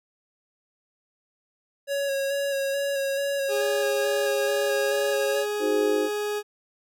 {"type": "tone with vibrato", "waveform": "square", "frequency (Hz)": 554.4, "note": "C#5", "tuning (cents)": 0, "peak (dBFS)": -25, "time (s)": [1.87, 5.46], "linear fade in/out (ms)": 50, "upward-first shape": "square", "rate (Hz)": 2.3, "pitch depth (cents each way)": 18}
{"type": "tone with pitch glide", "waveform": "40% pulse", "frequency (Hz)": [410, 416.7], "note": ["G#4", "G#4"], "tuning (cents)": [-22, 6], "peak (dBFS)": -25, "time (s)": [3.48, 6.43], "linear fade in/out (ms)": 50, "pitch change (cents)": 28, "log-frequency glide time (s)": [4.59, 5.54]}
{"type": "chord", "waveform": "sine", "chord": "Ab dominant seventh", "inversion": "second", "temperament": "equal", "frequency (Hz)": [311.1, 370, 415.3, 523.3], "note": ["Eb4", "Gb4", "Ab4", "C5"], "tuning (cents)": [0, 0, 0, 0], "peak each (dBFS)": [-28, -30, -28, -29], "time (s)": [5.59, 6.1], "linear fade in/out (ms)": 50}
{"effects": []}